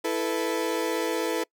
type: chord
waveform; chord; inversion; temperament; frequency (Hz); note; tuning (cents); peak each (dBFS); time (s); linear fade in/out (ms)
35% pulse; E suspended fourth; none; equal with one note detuned; 329.6 / 438 / 493.9; E4 / A4 / B4; 0 / -8 / 0; -28; 0.04-1.44; 10
effects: noise-tail reverb RT60 0.1 s tail -25 dB re dry